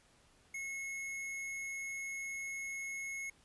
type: tone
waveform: square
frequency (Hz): 2178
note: C#7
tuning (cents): -31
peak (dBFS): -40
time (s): 0.54-3.3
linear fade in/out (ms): 5
effects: pink hiss -67 dBFS RMS until 3.44 s + resampled to 24000 Hz